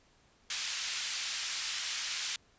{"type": "band-pass noise", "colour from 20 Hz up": "white", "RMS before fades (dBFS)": -36, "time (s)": [0.5, 2.36], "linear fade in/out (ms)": 2, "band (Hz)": [1900, 6200], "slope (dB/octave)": 12, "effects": ["pink hiss -66 dBFS RMS until 2.58 s", "resampled to 16000 Hz"]}